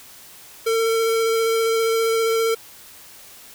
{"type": "tone with vibrato", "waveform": "square", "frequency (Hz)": 452.1, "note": "A4", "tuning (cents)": 47, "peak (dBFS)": -18, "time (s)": [0.66, 2.55], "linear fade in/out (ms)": 10, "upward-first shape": "square", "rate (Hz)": 15, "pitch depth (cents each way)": 9, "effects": ["white hiss -44 dBFS RMS until 3.54 s"]}